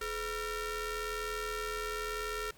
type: ring-modulated tone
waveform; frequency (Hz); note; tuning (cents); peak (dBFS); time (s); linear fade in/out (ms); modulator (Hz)
sawtooth; 466.2; A#4; 0; -28; 0.01-2.51; 5; 892
effects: pink hiss -60 dBFS RMS until 2.57 s